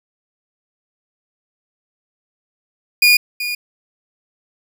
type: tone with echo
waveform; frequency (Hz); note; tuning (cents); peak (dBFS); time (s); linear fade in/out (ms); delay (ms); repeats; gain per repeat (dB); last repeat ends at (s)
30% pulse; 2438; D#7; -36; -6; 3.02-3.17; 5; 380; 1; -12; 3.55
effects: none